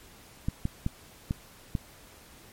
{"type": "clicks", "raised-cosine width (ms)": 5, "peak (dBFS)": -15, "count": 5, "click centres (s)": [0.485, 0.654, 0.864, 1.309, 1.752], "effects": ["pink hiss -53 dBFS RMS until 2.52 s", "MP3 64 kbps"]}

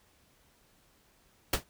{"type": "noise with exponential decay", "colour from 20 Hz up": "pink", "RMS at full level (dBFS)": -21, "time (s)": [1.53, 1.64], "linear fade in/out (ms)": 5, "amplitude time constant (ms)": 22, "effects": ["pink hiss -66 dBFS RMS until 1.69 s"]}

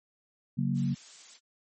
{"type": "chord", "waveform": "sine", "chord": "F# major", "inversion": "second", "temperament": "equal", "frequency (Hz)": [138.59, 185, 233.1], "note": ["C#3", "F#3", "A#3"], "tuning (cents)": [0, 0, 0], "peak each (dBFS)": [-29, -31, -31], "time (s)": [0.57, 0.95], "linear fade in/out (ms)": 20}
{"type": "noise", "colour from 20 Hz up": "blue", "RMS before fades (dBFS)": -46, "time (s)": [0.74, 1.4], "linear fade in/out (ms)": 50}
{"effects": ["MP3 32 kbps"]}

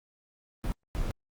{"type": "noise bursts at uneven times", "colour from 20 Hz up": "brown", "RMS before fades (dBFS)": -30, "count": 2, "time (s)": [[0.64, 0.72], [0.95, 1.11]], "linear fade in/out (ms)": 0, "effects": ["Opus 24 kbps"]}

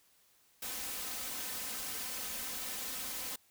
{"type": "noise with comb filter", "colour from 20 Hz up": "white", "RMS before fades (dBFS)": -40, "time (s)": [0.62, 3.36], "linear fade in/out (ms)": 5, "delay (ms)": 3.9, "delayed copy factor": 0.65, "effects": ["white hiss -68 dBFS RMS until 3.5 s"]}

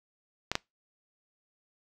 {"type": "clicks", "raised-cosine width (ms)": 0.2, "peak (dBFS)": [-11, -9], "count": 2, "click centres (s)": [0.516, 0.554], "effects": ["noise-tail reverb RT60 0.2 s tail -24 dB re dry"]}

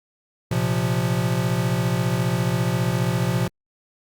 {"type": "chord", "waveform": "square", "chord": "Bb suspended second", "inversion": "none", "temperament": "equal with one note detuned", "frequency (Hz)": [116.07, 130.81, 174.61], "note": ["Bb2", "C3", "F3"], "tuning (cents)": [-7, 0, 0], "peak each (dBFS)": -25, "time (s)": [0.51, 3.48], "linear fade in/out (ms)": 5, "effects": ["Opus 48 kbps"]}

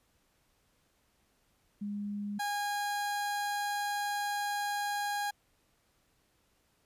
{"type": "tone pair in turn", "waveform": ["sine", "30% pulse"], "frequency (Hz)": [204.8, 819.2], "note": ["G#3", "G#5"], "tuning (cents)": [-24, -24], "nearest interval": "2 octaves", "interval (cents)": 2400, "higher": "second", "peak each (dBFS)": [-34, -29], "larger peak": "second", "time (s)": [[1.81, 2.39], [2.39, 5.31]], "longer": "second", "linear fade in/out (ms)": 10, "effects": ["pink hiss -72 dBFS RMS until 6.85 s", "resampled to 32000 Hz"]}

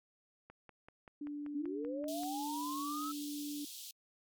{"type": "click train", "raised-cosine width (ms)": 0.5, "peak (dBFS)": -38, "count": 10, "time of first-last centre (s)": [0.5, 2.234], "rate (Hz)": 5.19}
{"type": "tone", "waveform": "sine", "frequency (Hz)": 292.2, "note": "D4", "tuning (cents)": -9, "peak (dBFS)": -39, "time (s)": [1.21, 3.65], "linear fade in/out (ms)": 5}
{"type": "linear sweep", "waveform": "sine", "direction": "up", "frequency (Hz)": [261.6, 1320], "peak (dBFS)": -39, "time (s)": [1.54, 3.12], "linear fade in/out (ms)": 10}
{"type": "high-pass noise", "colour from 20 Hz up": "pink", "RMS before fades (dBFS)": -48, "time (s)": [2.08, 3.91], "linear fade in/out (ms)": 2, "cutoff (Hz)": 3100, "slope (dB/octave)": 48}
{"effects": ["MP3 96 kbps"]}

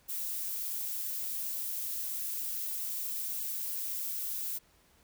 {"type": "noise", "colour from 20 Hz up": "violet", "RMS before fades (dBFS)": -36, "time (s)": [0.08, 4.59], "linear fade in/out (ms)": 20, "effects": ["pink hiss -65 dBFS RMS until 5.03 s"]}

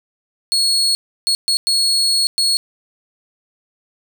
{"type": "tone bursts at uneven times", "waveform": "35% pulse", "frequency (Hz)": 4336, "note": "C#8", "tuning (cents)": -39, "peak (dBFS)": -12, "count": 5, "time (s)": [[0.52, 0.95], [1.27, 1.35], [1.48, 1.57], [1.67, 2.27], [2.38, 2.57]], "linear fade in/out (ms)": 0, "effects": []}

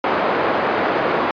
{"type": "band-pass noise", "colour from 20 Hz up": "pink", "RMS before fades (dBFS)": -19, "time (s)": [0.04, 1.31], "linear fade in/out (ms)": 2, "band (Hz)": [380, 1400], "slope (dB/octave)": 12, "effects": ["resampled to 11025 Hz"]}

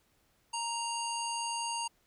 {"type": "harmonic tone", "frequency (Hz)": 932.3, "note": "A#5", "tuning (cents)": 0, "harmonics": [1, 3, 5, 7, 9, 10], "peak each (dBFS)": [-35, -40, -42, -43, -45, -45], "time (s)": [0.53, 1.88], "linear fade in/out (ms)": 10, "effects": ["pink hiss -71 dBFS RMS until 2.06 s"]}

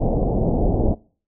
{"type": "low-pass noise", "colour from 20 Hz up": "pink", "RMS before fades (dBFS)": -19, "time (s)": [0, 0.95], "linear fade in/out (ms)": 20, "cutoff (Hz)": 740, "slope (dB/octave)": 48, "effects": ["noise-tail reverb RT60 0.4 s tail -22 dB re dry"]}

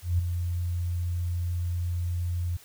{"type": "tone with ADSR envelope", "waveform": "sine", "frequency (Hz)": 87.31, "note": "F2", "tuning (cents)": 0, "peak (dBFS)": -19, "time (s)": [0.02, 2.57], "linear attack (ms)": 170, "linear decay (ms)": 6, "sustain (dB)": -7, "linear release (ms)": 8, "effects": ["white hiss -53 dBFS RMS until 2.64 s"]}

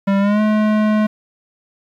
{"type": "tone with pitch glide", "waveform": "square", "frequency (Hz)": [197.2, 213.8], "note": ["G3", "A3"], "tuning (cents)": [11, -49], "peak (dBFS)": -13, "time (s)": [0.07, 1.07], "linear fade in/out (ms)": 10, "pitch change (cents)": 140, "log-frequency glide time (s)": [0.19, 0.41], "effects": ["low-pass 2000 Hz 12 dB/octave", "8-bit"]}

